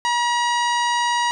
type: harmonic tone with a mistuned harmonic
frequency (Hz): 958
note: A#5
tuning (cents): +47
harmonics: 1 / 2 / 3 / 4 / 5 / 6 / 7 / 9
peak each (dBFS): -19 / -25 / -29 / -31 / -33 / -35 / -36 / -38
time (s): 0.05-1.31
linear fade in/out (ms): 0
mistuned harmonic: 5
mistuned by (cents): -18
effects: none